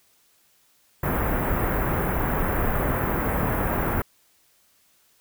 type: band-stop noise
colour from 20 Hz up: pink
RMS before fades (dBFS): -24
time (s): 1.03-4.02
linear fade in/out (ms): 5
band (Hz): 1800 to 15000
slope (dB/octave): 24
effects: white hiss -62 dBFS RMS until 5.2 s